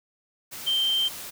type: tone in noise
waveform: sine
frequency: 3136 Hz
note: G7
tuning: in tune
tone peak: -21 dBFS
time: 0.66-1.09 s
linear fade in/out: 20 ms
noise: white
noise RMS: -38 dBFS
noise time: 0.51-1.31 s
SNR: +14 dB
effects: none